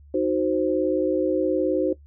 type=chord; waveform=sine; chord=C diminished; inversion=first; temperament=equal; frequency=311.1 / 370 / 523.3 Hz; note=Eb4 / Gb4 / C5; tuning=0 / 0 / 0 cents; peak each=-24 / -23 / -24 dBFS; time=0.14-1.93 s; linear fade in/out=5 ms; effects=noise-tail reverb RT60 0.1 s tail -17 dB re dry + added 72 Hz sine -46 dBFS peak until 2.06 s